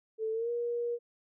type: tone with pitch glide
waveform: sine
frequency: 441 to 475.4 Hz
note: A4 to A#4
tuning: +4 to +34 cents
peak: -30 dBFS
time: 0.18-0.99 s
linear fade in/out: 50 ms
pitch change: +130 cents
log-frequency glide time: 0.32-0.5 s
effects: none